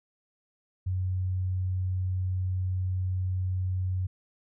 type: tone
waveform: sine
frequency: 92.5 Hz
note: F#2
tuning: in tune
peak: -26 dBFS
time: 0.86-4.07 s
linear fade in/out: 10 ms
effects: none